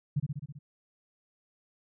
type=tone with echo; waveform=sine; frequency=144.3 Hz; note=D3; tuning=30 cents flat; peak=-24 dBFS; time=0.16-0.2 s; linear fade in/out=10 ms; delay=65 ms; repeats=6; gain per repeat=-3 dB; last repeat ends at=0.59 s; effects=none